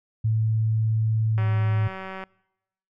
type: tone with pitch glide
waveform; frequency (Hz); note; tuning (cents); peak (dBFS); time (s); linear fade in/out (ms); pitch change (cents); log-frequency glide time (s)
sine; 110.4 to 107.26; A2 to A2; +6 to -44; -19; 0.24-1.88; 10; -50; 1.32-1.47
type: click train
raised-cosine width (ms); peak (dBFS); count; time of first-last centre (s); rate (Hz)
0.5; -21; 164; 1.38-2.238; 190
effects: noise-tail reverb RT60 0.9 s tail -25 dB re dry